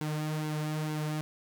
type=tone with flanger; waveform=sawtooth; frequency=153.4 Hz; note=D#3; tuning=24 cents flat; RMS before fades=-33 dBFS; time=0.01-1.21 s; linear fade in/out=0 ms; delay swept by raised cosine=1.6 to 4.6 ms; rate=2.2 Hz; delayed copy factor=-0.6; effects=none